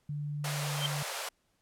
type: tone with pitch glide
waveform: sine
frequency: 146.83 to 145.9 Hz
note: D3 to D3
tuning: 0 to -11 cents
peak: -33 dBFS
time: 0.09-1.03 s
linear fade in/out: 5 ms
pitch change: -11 cents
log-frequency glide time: 0.49-0.71 s
type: high-pass noise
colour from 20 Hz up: pink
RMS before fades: -37 dBFS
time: 0.44-1.29 s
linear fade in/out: 5 ms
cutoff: 480 Hz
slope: 48 dB/octave
type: tone with exponential growth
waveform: sine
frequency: 3134 Hz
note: G7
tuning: 1 cent flat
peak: -26 dBFS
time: 0.72-0.86 s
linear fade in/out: 1 ms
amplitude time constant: 29 ms
effects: pink hiss -74 dBFS RMS until 1.61 s + low-pass 12000 Hz 12 dB/octave